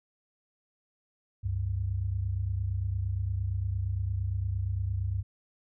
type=tone pair together; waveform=sine; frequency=69.3 / 98 Hz; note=C#2 / G2; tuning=0 / 0 cents; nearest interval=tritone; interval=600 cents; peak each=-33 / -29 dBFS; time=1.43-5.23 s; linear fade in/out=20 ms; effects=none